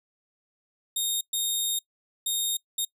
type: tone bursts at uneven times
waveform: 15% pulse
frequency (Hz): 3700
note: A#7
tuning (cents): -14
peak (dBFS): -18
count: 4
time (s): 0.96-1.21 / 1.33-1.79 / 2.26-2.57 / 2.78-2.85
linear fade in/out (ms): 5
effects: noise-tail reverb RT60 0.1 s tail -25 dB re dry